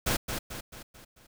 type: noise with echo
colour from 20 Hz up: pink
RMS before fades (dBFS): -27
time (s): 0.06-0.17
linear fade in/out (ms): 10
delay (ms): 220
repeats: 5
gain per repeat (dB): -6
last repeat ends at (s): 1.27
effects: none